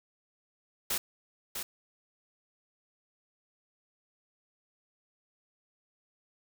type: noise with echo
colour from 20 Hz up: white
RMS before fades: -31 dBFS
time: 0.9-0.98 s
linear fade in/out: 5 ms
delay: 650 ms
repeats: 1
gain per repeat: -6 dB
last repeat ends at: 1.63 s
effects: none